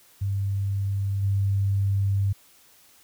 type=tone with level steps; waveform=sine; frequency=98.8 Hz; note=G2; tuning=14 cents sharp; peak=-23 / -20 dBFS; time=0.21-2.33 s; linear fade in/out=10 ms; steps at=1.22 s; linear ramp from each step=20 ms; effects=white hiss -56 dBFS RMS until 3.03 s